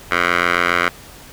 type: tone with band-pass filter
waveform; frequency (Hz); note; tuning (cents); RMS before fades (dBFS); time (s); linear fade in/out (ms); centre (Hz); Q
10% pulse; 87.31; F2; 0; -17; 0.11-0.89; 5; 1700; 2.4
effects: pink hiss -40 dBFS RMS until 1.32 s